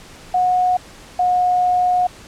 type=tone pair in turn; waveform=sine; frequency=729 / 723.5 Hz; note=F#5 / F#5; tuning=-26 / -39 cents; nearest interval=unison; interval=13 cents; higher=first; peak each=-13 dBFS; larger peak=neither; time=0.34-0.77 / 1.19-2.07 s; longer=second; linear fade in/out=5 ms; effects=pink hiss -41 dBFS RMS until 2.27 s + low-pass 9000 Hz 12 dB/octave